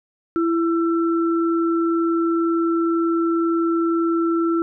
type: tone pair together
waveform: sine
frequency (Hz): 333.7 / 1339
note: E4 / E6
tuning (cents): +21 / +27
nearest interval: 2 octaves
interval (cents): 2406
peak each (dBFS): -17 / -26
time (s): 0.36-4.62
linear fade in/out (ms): 0
effects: none